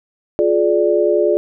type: chord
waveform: sine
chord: D diminished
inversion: first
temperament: just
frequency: 352.4 / 422.9 / 587.3 Hz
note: F4 / Ab4 / D5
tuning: +16 / +31 / 0 cents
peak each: -16 dBFS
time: 0.39-1.37 s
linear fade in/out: 0 ms
effects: none